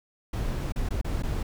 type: noise with dropouts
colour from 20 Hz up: brown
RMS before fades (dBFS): -28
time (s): 0.33-1.43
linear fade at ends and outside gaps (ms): 5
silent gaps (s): 0.722-0.759 / 0.889-0.906 / 1.014-1.045 / 1.224-1.233
effects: none